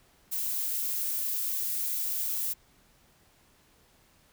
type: noise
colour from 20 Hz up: violet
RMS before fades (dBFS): -31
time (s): 0.31-2.54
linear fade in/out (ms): 20
effects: pink hiss -63 dBFS RMS until 4.32 s